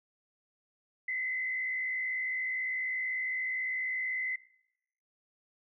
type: tone with frequency modulation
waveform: sine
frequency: 2036 Hz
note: C7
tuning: 48 cents flat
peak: -31 dBFS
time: 1.08-4.36 s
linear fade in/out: 5 ms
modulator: 59 Hz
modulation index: 0.87
effects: noise-tail reverb RT60 0.8 s tail -22 dB re dry